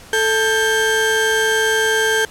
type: tone pair together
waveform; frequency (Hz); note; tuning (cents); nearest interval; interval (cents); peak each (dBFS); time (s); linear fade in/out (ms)
35% pulse; 440 / 1585.3; A4 / G6; 0 / +19; octave + minor seventh; 2219; -16 / -15; 0.13-2.25; 2
effects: pink hiss -41 dBFS RMS until 2.3 s + low-pass 12000 Hz 12 dB/octave